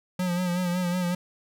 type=tone with vibrato; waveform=square; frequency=178.7 Hz; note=F3; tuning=40 cents sharp; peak=-25 dBFS; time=0.19-1.15 s; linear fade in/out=5 ms; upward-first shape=sine; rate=5.4 Hz; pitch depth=47 cents each way; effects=none